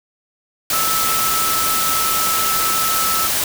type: tone in noise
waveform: sine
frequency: 1310 Hz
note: E6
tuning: 11 cents flat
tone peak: -20 dBFS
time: 0.73-3.27 s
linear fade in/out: 2 ms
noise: white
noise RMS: -19 dBFS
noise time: 0.7-3.44 s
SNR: -4 dB
effects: none